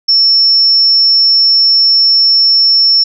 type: tone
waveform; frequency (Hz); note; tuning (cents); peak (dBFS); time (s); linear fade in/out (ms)
sine; 5400; E8; +41; -5; 0.08-3.04; 10
effects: none